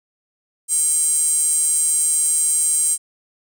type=tone with high-pass filter; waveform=square; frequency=445.9 Hz; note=A4; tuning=23 cents sharp; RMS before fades=-18 dBFS; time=0.68-2.98 s; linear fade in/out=50 ms; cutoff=8500 Hz; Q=9.9; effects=none